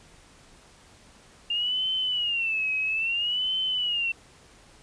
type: tone with vibrato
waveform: sine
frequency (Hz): 2794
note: F7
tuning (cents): 0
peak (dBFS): -24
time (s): 1.5-4.12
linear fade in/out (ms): 5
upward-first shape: sine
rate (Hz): 0.6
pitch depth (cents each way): 160
effects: pink hiss -54 dBFS RMS until 4.82 s + resampled to 22050 Hz